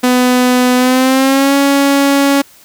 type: tone with pitch glide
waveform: sawtooth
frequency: 250 to 279 Hz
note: B3 to C#4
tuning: +21 to +11 cents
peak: -4 dBFS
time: 0.03-2.42 s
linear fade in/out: 10 ms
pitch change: +190 cents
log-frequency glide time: 0.76-1.55 s
effects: white hiss -43 dBFS RMS until 2.64 s